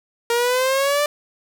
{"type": "exponential sweep", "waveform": "sawtooth", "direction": "up", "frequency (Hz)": [466.2, 594], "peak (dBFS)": -13, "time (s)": [0.3, 1.06], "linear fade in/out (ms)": 2, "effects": []}